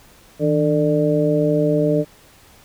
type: harmonic tone with a mistuned harmonic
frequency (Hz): 148.8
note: D3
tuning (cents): +23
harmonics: 1 / 2 / 3 / 4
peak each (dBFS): -20 / -20 / -20 / -20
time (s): 0.39-2.05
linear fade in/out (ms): 50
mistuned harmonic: 1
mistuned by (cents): +120
effects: pink hiss -49 dBFS RMS until 2.64 s